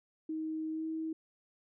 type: tone with pitch glide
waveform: sine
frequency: 315.5 to 319.7 Hz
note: D#4 to D#4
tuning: +24 to +47 cents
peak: -34 dBFS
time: 0.29-1.13 s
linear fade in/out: 5 ms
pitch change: +23 cents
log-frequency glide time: 0.71-0.86 s
effects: none